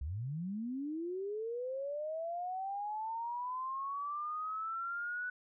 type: linear sweep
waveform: sine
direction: up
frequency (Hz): 62.2 to 1489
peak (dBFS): -36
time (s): 0.01-5.3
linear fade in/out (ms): 5
effects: none